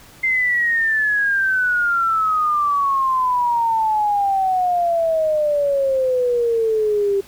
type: exponential sweep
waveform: sine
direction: down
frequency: 2093 to 392 Hz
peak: -15 dBFS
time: 0.23-7.21 s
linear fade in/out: 10 ms
effects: pink hiss -45 dBFS RMS until 7.27 s